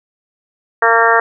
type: harmonic tone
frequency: 229.3 Hz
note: A#3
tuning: 28 cents flat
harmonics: 2 / 3 / 4 / 5 / 6 / 7 / 8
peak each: -16 / -16 / -16 / -16 / -16 / -16 / -16 dBFS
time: 0.82-1.2 s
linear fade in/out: 5 ms
effects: none